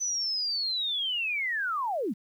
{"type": "linear sweep", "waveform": "sine", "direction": "down", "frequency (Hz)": [6070, 166.1], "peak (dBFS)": -27, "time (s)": [0, 2.14], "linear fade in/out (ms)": 20, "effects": ["10-bit"]}